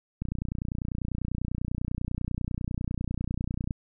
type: click train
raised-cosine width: 5 ms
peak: -18 dBFS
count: 106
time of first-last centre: 0.22-3.708 s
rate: 30.1 Hz
effects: none